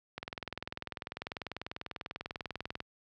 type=click train; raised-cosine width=0.3 ms; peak=-22 dBFS; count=54; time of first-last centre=0.18-2.804 s; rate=20.2 Hz; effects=high-pass 60 Hz 12 dB/octave